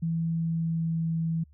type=tone with pitch glide; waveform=sine; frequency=164.81 to 163.48 Hz; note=E3 to E3; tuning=0 to -14 cents; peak=-25 dBFS; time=0.02-1.44 s; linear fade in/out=10 ms; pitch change=-14 cents; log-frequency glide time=0.36-1.07 s; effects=added 73 Hz sine -53 dBFS peak until 1.53 s